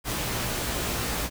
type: noise with comb filter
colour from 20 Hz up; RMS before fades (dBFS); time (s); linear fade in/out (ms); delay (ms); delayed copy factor
pink; -29; 0.04-1.3; 50; 17; +0.55
effects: none